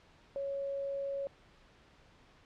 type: tone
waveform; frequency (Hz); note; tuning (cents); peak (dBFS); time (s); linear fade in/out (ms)
sine; 554.4; C#5; 0; -34; 0.36-1.27; 0
effects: pink hiss -62 dBFS RMS until 2.45 s + low-pass 4000 Hz 12 dB/octave